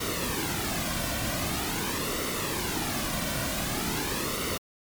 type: noise with flanger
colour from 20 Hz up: pink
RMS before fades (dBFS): -30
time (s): 0-4.58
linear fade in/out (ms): 10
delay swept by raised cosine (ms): 1.2 to 2.4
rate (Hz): 0.45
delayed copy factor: -0.6
effects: MP3 96 kbps